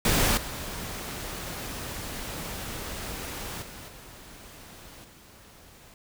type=noise with level steps; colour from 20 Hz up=pink; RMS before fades=-23 / -36 / -43 / -47 / -52 dBFS; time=0.05-5.94 s; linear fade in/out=2 ms; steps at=0.37 / 3.62 / 3.88 / 5.04 s; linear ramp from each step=5 ms; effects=none